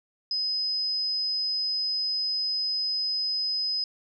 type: tone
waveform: sine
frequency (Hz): 5040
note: D#8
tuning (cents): +21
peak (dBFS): -25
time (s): 0.31-3.84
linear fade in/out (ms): 2
effects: none